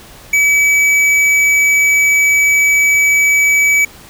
triangle tone with tanh clipping, 2287 Hz, D7, 47 cents flat, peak -10 dBFS, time 0.33-3.85 s, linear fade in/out 5 ms, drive 17 dB, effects pink hiss -38 dBFS RMS until 4.09 s

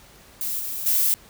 violet noise with level steps, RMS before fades -27 / -30 / -20 dBFS, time 0.41-1.14 s, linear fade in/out 0 ms, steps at 0.59 / 0.86 s, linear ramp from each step 5 ms, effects pink hiss -50 dBFS RMS until 1.29 s

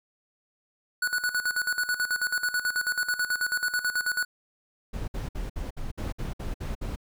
square tone with tremolo, 1472 Hz, F#6, 9 cents flat, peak -24 dBFS, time 1.02-4.25 s, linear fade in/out 5 ms, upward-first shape square, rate 9.2 Hz, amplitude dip 75%
brown noise bursts, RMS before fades -32 dBFS, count 10, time 4.93-6.961 s, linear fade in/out 10 ms, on 150 ms, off 59 ms
effects none

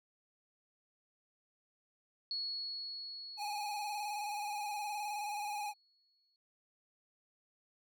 sine tone with exponential decay, 4360 Hz, C#8, 29 cents flat, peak -35 dBFS, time 2.31-6.36 s, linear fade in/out 1 ms, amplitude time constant 880 ms
square tone with vibrato, 830.6 Hz, G#5, in tune, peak -38 dBFS, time 3.37-5.74 s, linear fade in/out 50 ms, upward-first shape square, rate 19 Hz, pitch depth 35 cents each way
effects none

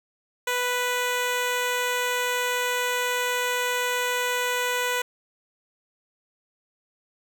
10% pulse tone, 493.9 Hz, B4, in tune, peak -15 dBFS, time 0.47-5.02 s, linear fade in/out 5 ms, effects none

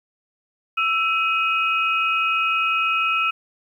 sine tone cluster, 1325 / 2527 / 2847 Hz, E6 / D#7 / F7, +9 / +26 / +33 cents, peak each -21 / -21 / -29 dBFS, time 0.77-3.31 s, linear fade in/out 10 ms, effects 9-bit

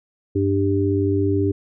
harmonic tone, 98.4 Hz, G2, 7 cents sharp, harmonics 1 / 3 / 4, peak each -21 / -21 / -21 dBFS, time 0.35-1.52 s, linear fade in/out 10 ms, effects none

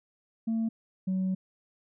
sine tone pair in turn, 225.3 / 187.77 Hz, A3 / F#3, +41 / +26 cents, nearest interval minor third, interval 315 cents, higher first, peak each -24 / -24 dBFS, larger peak neither, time 0.47-0.69 / 1.07-1.35 s, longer second, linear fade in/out 10 ms, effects tanh soft clip ceiling -24 dBFS

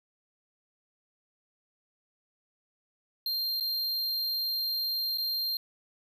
square tone with dropouts, 4186 Hz, C8, in tune, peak -29 dBFS, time 3.26-5.57 s, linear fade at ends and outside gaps 2 ms, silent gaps 3.6-3.607 / 5.175-5.182 s, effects none

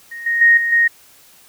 sine tone with level steps, 1864.7 Hz, A#6, in tune, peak -28 / -15 / -7 / -16 / -10 dBFS, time 0.11-0.88 s, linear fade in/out 10 ms, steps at 0.26 / 0.41 / 0.57 / 0.72 s, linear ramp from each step 5 ms, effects white hiss -48 dBFS RMS until 1.48 s

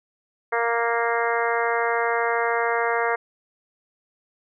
harmonic tone, 233.1 Hz, A#3, in tune, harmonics 2 / 3 / 4 / 5 / 6 / 7 / 8 / 9, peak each -25 / -27 / -28 / -29 / -30 / -30 / -31 / -32 dBFS, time 0.52-3.16 s, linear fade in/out 10 ms, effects none

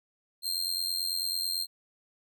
sawtooth tone with amplitude modulation, 4186 Hz, C8, in tune, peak -23 dBFS, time 0.42-1.67 s, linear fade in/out 50 ms, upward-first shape sine, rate 89.1 Hz, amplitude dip 75%, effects none

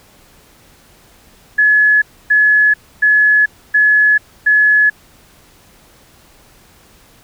sine tone bursts, 1703 Hz, G#6, 43 cents sharp, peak -7 dBFS, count 5, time 1.58-4.9 s, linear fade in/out 10 ms, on 440 ms, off 280 ms, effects pink hiss -47 dBFS RMS until 7.23 s

